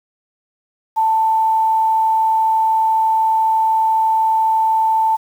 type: tone with quantisation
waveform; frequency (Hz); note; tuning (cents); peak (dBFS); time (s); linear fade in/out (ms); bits
sine; 886; A5; +12; -12; 0.96-5.17; 20; 7
effects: none